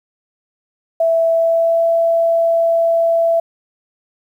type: tone with pitch glide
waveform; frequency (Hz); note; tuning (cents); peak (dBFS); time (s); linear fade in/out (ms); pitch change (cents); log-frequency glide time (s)
sine; 660 to 666.9; E5 to E5; +2 to +20; -11; 1-3.4; 5; +18; 1.3-1.85
effects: 8-bit